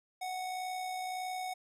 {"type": "tone with amplitude modulation", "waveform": "square", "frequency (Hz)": 740, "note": "F#5", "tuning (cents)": 0, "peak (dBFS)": -35, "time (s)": [0.21, 1.54], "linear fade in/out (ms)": 10, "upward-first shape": "sine", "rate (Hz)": 61.7, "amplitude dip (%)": 35, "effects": ["resampled to 32000 Hz"]}